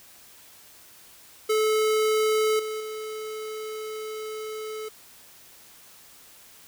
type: tone with level steps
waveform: square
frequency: 433.2 Hz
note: A4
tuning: 27 cents flat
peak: -21 / -30 / -33 dBFS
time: 1.49-4.89 s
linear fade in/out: 10 ms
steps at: 2.59 / 2.8 s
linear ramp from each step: 5 ms
effects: white hiss -51 dBFS RMS until 6.67 s